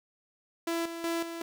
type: tone with tremolo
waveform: sawtooth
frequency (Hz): 334.5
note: E4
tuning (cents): +25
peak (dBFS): -25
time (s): 0.67-1.42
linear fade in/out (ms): 5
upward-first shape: square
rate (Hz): 2.7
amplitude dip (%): 60
effects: none